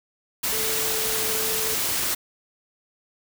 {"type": "tone in noise", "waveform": "sine", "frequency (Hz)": 440, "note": "A4", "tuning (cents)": 0, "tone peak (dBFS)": -32, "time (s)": [0.52, 1.75], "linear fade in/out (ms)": 10, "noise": "white", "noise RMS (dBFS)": -25, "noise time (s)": [0.43, 2.15], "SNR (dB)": -10, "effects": []}